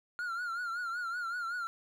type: tone with vibrato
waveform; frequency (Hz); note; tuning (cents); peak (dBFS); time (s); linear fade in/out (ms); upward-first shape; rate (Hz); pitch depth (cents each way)
triangle; 1406; F6; +11; -32; 0.19-1.67; 0; triangle; 5.3; 97
effects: none